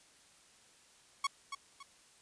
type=tone with echo; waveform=sawtooth; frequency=1108.7 Hz; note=C#6; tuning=in tune; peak=-26 dBFS; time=1.24-1.27 s; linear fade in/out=5 ms; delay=280 ms; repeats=2; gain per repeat=-9 dB; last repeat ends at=1.83 s; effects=white hiss -63 dBFS RMS until 2.21 s + resampled to 22050 Hz